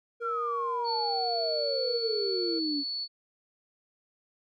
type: tone with pitch glide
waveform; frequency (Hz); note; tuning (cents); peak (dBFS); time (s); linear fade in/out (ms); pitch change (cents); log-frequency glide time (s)
triangle; 470 to 463.3; A#4 to A#4; +14 to -11; -32; 0.2-2.6; 20; -25; 0.88-1.94
type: exponential sweep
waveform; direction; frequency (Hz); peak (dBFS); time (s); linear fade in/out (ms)
sine; down; 1400 to 277.2; -29; 0.21-2.84; 50
type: tone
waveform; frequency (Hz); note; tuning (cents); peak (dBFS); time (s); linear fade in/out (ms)
sine; 4435; C#8; 0; -31; 0.84-3.08; 50
effects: none

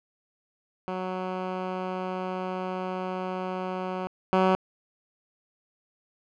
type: tone pair in turn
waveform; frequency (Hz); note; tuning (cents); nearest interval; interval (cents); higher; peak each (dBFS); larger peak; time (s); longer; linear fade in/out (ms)
10% pulse; 185 / 187.47; F#3 / F#3; 0 / +23; unison; 23; second; -21 / -11; second; 0.88-4.07 / 4.33-4.55; first; 0
effects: low-pass 2000 Hz 12 dB/octave

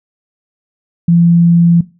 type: tone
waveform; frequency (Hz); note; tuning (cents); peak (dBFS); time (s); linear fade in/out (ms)
sine; 170.4; F3; -42; -5; 1.08-1.81; 5
effects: noise-tail reverb RT60 0.3 s tail -18 dB re dry

